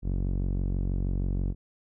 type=tone with low-pass filter; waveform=sawtooth; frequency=46.25 Hz; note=F#1; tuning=in tune; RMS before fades=-28 dBFS; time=0.02-1.55 s; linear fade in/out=50 ms; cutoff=280 Hz; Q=0.84; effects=none